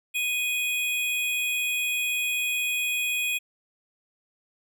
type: tone pair together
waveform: square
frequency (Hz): 2489 / 3322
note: D#7 / G#7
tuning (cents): 0 / 0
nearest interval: perfect fourth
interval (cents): 500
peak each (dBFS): -26 / -33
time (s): 0.14-3.39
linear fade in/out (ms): 20
effects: none